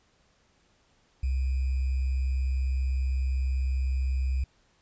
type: tone with sample-and-hold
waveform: sine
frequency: 65.41 Hz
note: C2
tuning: in tune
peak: -24 dBFS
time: 1.23-4.44 s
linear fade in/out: 5 ms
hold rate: 2450 Hz
effects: pink hiss -66 dBFS RMS until 4.81 s + resampled to 16000 Hz